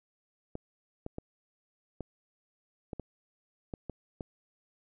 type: clicks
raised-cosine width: 2 ms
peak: -24 dBFS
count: 9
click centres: 0.554 / 1.064 / 1.184 / 2.007 / 2.932 / 2.997 / 3.738 / 3.897 / 4.208 s
effects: none